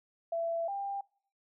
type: tone pair in turn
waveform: sine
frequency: 669 / 795.6 Hz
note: E5 / G5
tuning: +25 / +25 cents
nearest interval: minor third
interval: 300 cents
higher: second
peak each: -30 / -33 dBFS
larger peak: first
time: 0.32-0.68 / 0.68-1.01 s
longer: first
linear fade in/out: 5 ms
effects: noise-tail reverb RT60 0.6 s tail -26 dB re dry